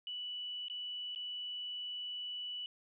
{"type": "tone with dropouts", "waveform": "sine", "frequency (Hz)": 2960, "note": "F#7", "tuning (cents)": 0, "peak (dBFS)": -39, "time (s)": [0.07, 2.66], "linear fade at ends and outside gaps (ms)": 1, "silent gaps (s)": [[0.683, 0.699], [1.149, 1.159]], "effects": []}